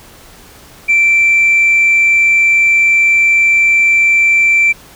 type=tone; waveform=sine; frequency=2342 Hz; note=D7; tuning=5 cents flat; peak=-5 dBFS; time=0.88-4.73 s; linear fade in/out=20 ms; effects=tanh soft clip ceiling -4 dBFS + pink hiss -39 dBFS RMS until 4.95 s